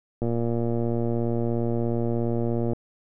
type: click train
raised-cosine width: 2 ms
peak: -14 dBFS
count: 295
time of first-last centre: 0.22-2.733 s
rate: 117 Hz
effects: none